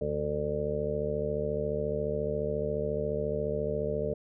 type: harmonic tone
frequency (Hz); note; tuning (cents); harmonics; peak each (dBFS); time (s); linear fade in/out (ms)
74.3; D2; +21; 1 / 2 / 3 / 5 / 6 / 7 / 8; -39 / -37 / -39 / -41 / -32 / -39 / -34; 0.01-4.14; 5
effects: none